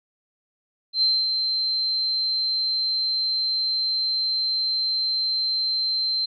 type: tone with ADSR envelope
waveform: sine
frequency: 4117 Hz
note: C8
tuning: 29 cents flat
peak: -16 dBFS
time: 0.93-6.26 s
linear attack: 90 ms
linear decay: 240 ms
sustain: -5 dB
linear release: 13 ms
effects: none